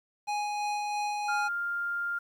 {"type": "tone with tremolo", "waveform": "square", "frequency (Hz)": 830.6, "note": "G#5", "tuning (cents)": 0, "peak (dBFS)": -29, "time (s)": [0.27, 1.49], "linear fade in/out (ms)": 20, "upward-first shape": "sine", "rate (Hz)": 3, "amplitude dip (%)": 25}
{"type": "tone", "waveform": "sine", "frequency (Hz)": 1400, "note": "F6", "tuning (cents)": 4, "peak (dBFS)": -29, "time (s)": [1.28, 2.19], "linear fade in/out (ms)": 10}
{"effects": ["low-pass 7000 Hz 12 dB/octave", "10-bit"]}